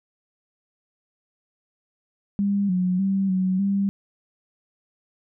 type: tone with pitch steps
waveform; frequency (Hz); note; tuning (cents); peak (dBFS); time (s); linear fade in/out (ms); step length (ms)
sine; 200.6 / 182.2 / 194.3 / 186.4 / 198; G3 / F#3 / G3 / F#3 / G3; +40 / -26 / -15 / +13 / +18; -19; 2.39-3.89; 0; 300
effects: none